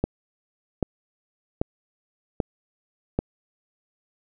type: click train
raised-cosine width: 2 ms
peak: -8 dBFS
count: 5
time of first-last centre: 0.04-3.19 s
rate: 1.27 Hz
effects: none